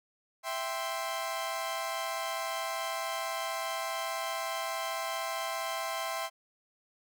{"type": "chord", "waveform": "sawtooth", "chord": "C major", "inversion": "first", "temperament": "equal", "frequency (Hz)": [659.3, 784, 1046.5], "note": ["E5", "G5", "C6"], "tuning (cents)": [0, 0, 0], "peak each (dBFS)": [-33, -35, -33], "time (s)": [0.43, 6.3], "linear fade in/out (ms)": 50, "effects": []}